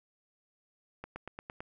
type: accelerating click train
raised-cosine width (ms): 0.5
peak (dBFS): -26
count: 6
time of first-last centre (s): 1.04-1.605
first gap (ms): 120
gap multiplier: 0.97
effects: none